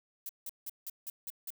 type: noise bursts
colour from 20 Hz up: violet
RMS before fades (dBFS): -40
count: 7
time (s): 0.26-1.504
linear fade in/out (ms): 2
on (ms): 32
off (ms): 170
effects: none